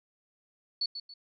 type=tone with echo; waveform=sine; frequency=4435 Hz; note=C#8; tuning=in tune; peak=-27 dBFS; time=0.81-0.86 s; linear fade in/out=5 ms; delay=140 ms; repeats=2; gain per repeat=-9 dB; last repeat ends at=1.14 s; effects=none